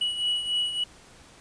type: beating tone pair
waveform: triangle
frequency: 2931 / 2934.5 Hz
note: F#7 / F#7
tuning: -17 / -15 cents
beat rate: 3.5 Hz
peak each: -24 / -31 dBFS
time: 0.01-0.84 s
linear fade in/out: 5 ms
effects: pink hiss -52 dBFS RMS until 1.4 s + resampled to 22050 Hz